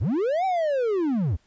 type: linear two-way sweep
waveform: triangle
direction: up then down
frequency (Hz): 65.41 to 778 to 65.41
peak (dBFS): -19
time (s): 0-1.37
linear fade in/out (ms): 20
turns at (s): 0.45
effects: pink hiss -64 dBFS RMS until 1.46 s + resampled to 16000 Hz